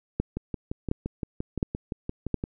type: two click trains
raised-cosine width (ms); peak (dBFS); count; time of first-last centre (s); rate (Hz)
3; -11 / -17; 4 / 13; 0.2-2.343 / 0.37-2.439; 1.4 / 5.8
effects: none